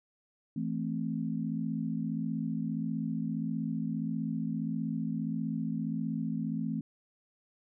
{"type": "chord", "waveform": "sine", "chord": "A minor", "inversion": "second", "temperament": "equal", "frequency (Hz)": [164.81, 220, 261.6], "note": ["E3", "A3", "C4"], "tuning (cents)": [0, 0, 0], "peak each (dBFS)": [-35, -34, -36], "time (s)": [0.56, 6.81], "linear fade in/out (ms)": 5, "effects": []}